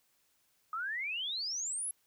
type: exponential sweep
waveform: sine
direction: up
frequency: 1241 to 11290 Hz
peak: -34 dBFS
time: 0.73-1.91 s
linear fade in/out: 2 ms
effects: white hiss -73 dBFS RMS until 2.06 s